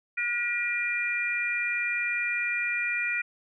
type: harmonic tone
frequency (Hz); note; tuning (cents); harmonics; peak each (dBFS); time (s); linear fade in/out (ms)
480.3; B4; -48; 3 / 4 / 5; -33 / -31 / -28; 0.17-3.22; 10
effects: none